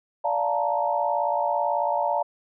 sine chord, Bb major seventh, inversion first, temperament just, 582.7 / 699.2 / 874.1 / 932.3 Hz, D5 / F5 / A5 / Bb5, -14 / +2 / -12 / 0 cents, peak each -27 dBFS, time 0.24-2.23 s, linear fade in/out 10 ms, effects none

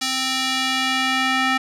square tone with band-pass filter sweep, 261.6 Hz, C4, in tune, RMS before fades -21 dBFS, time 0.01-1.58 s, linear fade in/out 10 ms, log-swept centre 4800 to 1900 Hz, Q 1.1, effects none

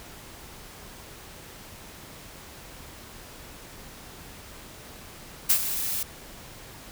blue noise with ADSR envelope, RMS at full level -18 dBFS, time 5.49-6.03 s, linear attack 14 ms, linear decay 79 ms, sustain -11 dB, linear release 3 ms, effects pink hiss -45 dBFS RMS until 6.91 s

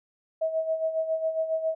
sine tone with tremolo, 642 Hz, E5, 46 cents flat, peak -22 dBFS, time 0.41-1.75 s, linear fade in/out 10 ms, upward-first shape sine, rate 7.3 Hz, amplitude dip 65%, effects none

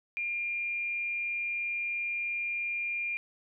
sine tone with amplitude modulation, 2400 Hz, D7, 37 cents sharp, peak -29 dBFS, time 0.17-3.17 s, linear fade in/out 0 ms, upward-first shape sine, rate 257 Hz, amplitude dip 25%, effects none

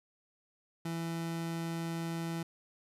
30% pulse tone, 166.2 Hz, E3, 15 cents sharp, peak -32 dBFS, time 0.85-2.43 s, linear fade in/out 5 ms, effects resampled to 32000 Hz

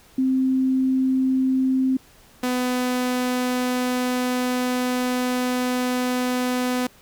sine / sawtooth tone pair in turn, 261.6 / 250.3 Hz, C4 / B3, 0 / +23 cents, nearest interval minor second, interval 77 cents, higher first, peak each -17 dBFS, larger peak neither, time 0.18-1.97 / 2.43-6.87 s, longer second, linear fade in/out 5 ms, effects pink hiss -52 dBFS RMS until 7.01 s

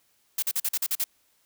blue noise bursts, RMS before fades -26 dBFS, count 8, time 0.38-1.041 s, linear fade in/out 5 ms, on 45 ms, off 43 ms, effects white hiss -67 dBFS RMS until 1.45 s

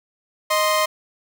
sawtooth tone pair together, 622.3 / 1046.5 Hz, D#5 / C6, 0 / 0 cents, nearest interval major sixth, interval 900 cents, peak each -16 dBFS, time 0.5-0.86 s, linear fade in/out 10 ms, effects none

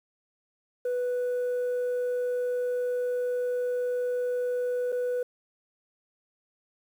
sine tone with dropouts, 493.9 Hz, B4, in tune, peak -23 dBFS, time 0.85-5.23 s, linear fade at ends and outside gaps 5 ms, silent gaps 4.921-4.925 s, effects tanh soft clip ceiling -25 dBFS + 9-bit

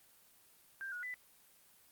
sine tone with pitch steps, 1583 / 1454 / 1995 Hz, G6 / F#6 / B6, +17 / -31 / +17 cents, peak -40 dBFS, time 0.81-1.14 s, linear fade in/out 0 ms, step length 110 ms, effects white hiss -65 dBFS RMS until 1.91 s + Opus 24 kbps

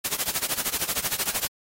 white noise with tremolo, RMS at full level -24 dBFS, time 0.04-1.48 s, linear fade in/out 10 ms, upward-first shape sine, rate 13 Hz, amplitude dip 90%, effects AAC 48 kbps

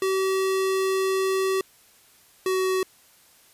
square tone pair in turn, 382 / 375.4 Hz, G4 / F#4, -45 / +25 cents, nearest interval unison, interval 30 cents, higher first, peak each -22 dBFS, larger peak neither, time 0.02-1.61 / 2.46-2.83 s, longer first, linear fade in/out 2 ms, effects white hiss -56 dBFS RMS until 3.53 s + resampled to 32000 Hz

